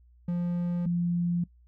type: tone pair in turn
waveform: triangle / sine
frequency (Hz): 174.61 / 173.4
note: F3 / F3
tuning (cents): 0 / -12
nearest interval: unison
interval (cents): 12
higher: first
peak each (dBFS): -24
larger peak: neither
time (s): 0.28-0.86 / 0.86-1.44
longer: neither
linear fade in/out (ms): 5
effects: noise-tail reverb RT60 0.1 s tail -21 dB re dry + added 60 Hz sine -55 dBFS peak until 1.67 s